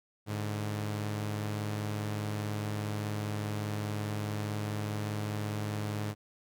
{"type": "tone pair together", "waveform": "sawtooth", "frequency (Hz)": [104.86, 148.3], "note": ["G#2", "D3"], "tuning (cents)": [17, 17], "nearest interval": "tritone", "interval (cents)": 600, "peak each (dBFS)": [-29, -38], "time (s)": [0.26, 6.15], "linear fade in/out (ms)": 50, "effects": []}